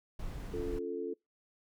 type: noise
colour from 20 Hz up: brown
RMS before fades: -40 dBFS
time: 0.19-0.79 s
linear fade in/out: 5 ms
type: chord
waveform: sine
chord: Db augmented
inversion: none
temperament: equal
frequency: 277.2 / 349.2 / 440 Hz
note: Db4 / F4 / A4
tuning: 0 / 0 / 0 cents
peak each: -42 / -39 / -37 dBFS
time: 0.53-1.14 s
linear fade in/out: 10 ms
effects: noise-tail reverb RT60 0.2 s tail -25 dB re dry

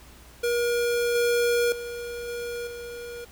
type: tone with level steps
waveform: square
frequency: 477.1 Hz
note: A#4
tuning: 40 cents sharp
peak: -23 / -21 / -33 / -31 / -36 dBFS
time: 0.43-3.25 s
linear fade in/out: 10 ms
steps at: 1.15 / 1.72 / 2.28 / 2.67 s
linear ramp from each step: 2 ms
effects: added 60 Hz sine -52 dBFS peak until 3.31 s + pink hiss -51 dBFS RMS until 3.31 s

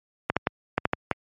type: clicks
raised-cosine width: 0.5 ms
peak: -6 dBFS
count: 7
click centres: 0.3 / 0.366 / 0.471 / 0.78 / 0.854 / 0.934 / 1.113 s
effects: high-pass 80 Hz 12 dB/octave + MP3 48 kbps

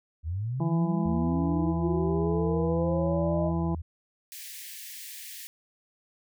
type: linear sweep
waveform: sine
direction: up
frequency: 73.42 to 628 Hz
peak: -28 dBFS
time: 0.23-3.52 s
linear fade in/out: 50 ms
type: harmonic tone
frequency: 166.9 Hz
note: E3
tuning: 22 cents sharp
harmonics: 1 / 2 / 3 / 4 / 5 / 6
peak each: -27 / -32 / -45 / -40 / -39 / -41 dBFS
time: 0.6-3.75 s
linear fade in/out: 2 ms
type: tone with pitch glide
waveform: sine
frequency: 79.2 to 80.72 Hz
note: D#2 to E2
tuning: +31 to -36 cents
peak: -32 dBFS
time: 1.05-3.82 s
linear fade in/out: 10 ms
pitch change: +33 cents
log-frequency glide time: 1.94-3.15 s
type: high-pass noise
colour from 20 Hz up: white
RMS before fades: -42 dBFS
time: 4.32-5.47 s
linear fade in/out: 0 ms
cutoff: 1700 Hz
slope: 96 dB/octave
effects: none

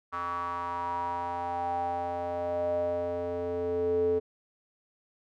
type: tone with band-pass filter sweep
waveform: square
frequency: 87.31 Hz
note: F2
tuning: in tune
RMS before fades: -31 dBFS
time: 0.12-4.2 s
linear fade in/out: 20 ms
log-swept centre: 1200 to 420 Hz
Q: 7.9
effects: none

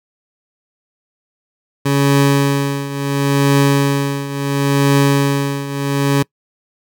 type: tone with tremolo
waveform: 20% pulse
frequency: 140 Hz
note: C#3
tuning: 18 cents sharp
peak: -4 dBFS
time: 1.85-6.23 s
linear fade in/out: 10 ms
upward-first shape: triangle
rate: 0.72 Hz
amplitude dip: 80%
effects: noise-tail reverb RT60 0.1 s tail -24 dB re dry

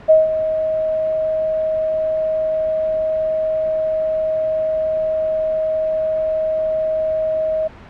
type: tone with ADSR envelope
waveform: sine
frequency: 631 Hz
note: D#5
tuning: 24 cents sharp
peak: -5 dBFS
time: 0.08-7.68 s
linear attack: 23 ms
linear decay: 170 ms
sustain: -11 dB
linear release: 12 ms
effects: pink hiss -39 dBFS RMS until 7.89 s + low-pass 2000 Hz 12 dB/octave

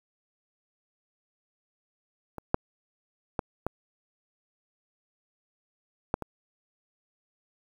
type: clicks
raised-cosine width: 1 ms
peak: -23 / -7 / -13 / -14 / -10 / -20 dBFS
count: 6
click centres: 2.383 / 2.544 / 3.392 / 3.666 / 6.141 / 6.223 s
effects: 8-bit

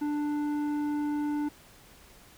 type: tone with tanh clipping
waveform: sine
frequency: 295.2 Hz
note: D4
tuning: 9 cents sharp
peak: -29 dBFS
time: 0.01-1.49 s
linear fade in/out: 10 ms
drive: 10 dB
effects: pink hiss -55 dBFS RMS until 2.37 s

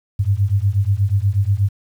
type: beating tone pair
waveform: sine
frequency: 95.6 / 103.9 Hz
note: G2 / G#2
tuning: -43 / +1 cents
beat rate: 8.3 Hz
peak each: -17 dBFS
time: 0.19-1.69 s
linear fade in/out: 10 ms
effects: 8-bit

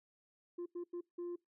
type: tone bursts at uneven times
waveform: sine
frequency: 349.2 Hz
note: F4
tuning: in tune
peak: -37 dBFS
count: 4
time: 0.58-0.66 / 0.75-0.84 / 0.93-1.01 / 1.18-1.36 s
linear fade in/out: 10 ms
effects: noise-tail reverb RT60 0.2 s tail -25 dB re dry + tanh soft clip ceiling -38 dBFS

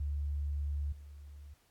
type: tone with level steps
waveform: sine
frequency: 72.3 Hz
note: D2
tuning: 27 cents flat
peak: -32 / -47 dBFS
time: 0-1.54 s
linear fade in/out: 5 ms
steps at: 0.92 s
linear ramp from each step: 5 ms
effects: pink hiss -70 dBFS RMS until 1.7 s + AAC 64 kbps

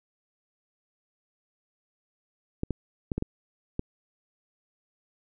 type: clicks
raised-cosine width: 3 ms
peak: -15 dBFS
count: 6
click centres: 2.634 / 2.707 / 3.118 / 3.18 / 3.224 / 3.794 s
effects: none

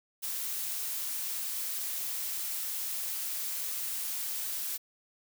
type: noise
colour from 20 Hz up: blue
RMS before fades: -35 dBFS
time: 0.22-4.78 s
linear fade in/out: 20 ms
effects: none

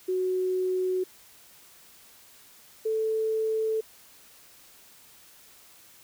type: tone pair in turn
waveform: sine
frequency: 370 / 440 Hz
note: F#4 / A4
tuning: 0 / 0 cents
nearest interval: minor third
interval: 300 cents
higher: second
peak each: -24 dBFS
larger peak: neither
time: 0.08-1.04 / 2.85-3.81 s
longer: neither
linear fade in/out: 10 ms
effects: white hiss -54 dBFS RMS until 6.03 s

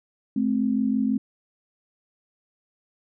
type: tone pair together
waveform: sine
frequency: 215.2 / 261.3 Hz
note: A3 / C4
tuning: -38 / -2 cents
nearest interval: minor third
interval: 336 cents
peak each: -23 dBFS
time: 0.36-1.18 s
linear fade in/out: 5 ms
effects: none

